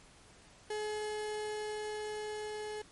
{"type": "tone with level ramp", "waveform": "35% pulse", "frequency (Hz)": 424.7, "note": "G#4", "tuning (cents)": 39, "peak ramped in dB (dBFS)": [-33, -37], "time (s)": [0.7, 2.82], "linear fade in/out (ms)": 5, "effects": ["pink hiss -59 dBFS RMS until 2.91 s", "MP3 48 kbps"]}